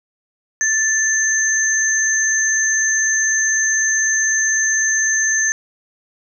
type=tone pair together; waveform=sine; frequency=1760 / 6272 Hz; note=A6 / G8; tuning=0 / 0 cents; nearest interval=octave + minor seventh; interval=2200 cents; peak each=-17 dBFS; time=0.61-5.52 s; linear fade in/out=0 ms; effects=none